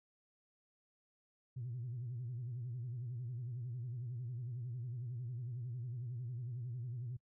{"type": "tone with vibrato", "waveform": "sine", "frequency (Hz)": 121.6, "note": "B2", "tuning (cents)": -26, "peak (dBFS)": -39, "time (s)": [1.56, 7.17], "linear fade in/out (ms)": 10, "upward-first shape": "sine", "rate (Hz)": 11, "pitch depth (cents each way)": 120, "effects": ["noise-tail reverb RT60 0.1 s tail -23 dB re dry", "tanh soft clip ceiling -36 dBFS"]}